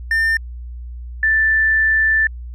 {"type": "tone pair in turn", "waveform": ["triangle", "sine"], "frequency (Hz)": [1800, 1765], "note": ["A6", "A6"], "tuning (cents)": [39, 5], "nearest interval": "unison", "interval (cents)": 34, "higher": "first", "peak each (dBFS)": -12, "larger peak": "neither", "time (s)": [[0.11, 0.37], [1.23, 2.27]], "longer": "second", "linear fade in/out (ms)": 2, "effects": ["added 60 Hz sine -28 dBFS peak until 2.54 s"]}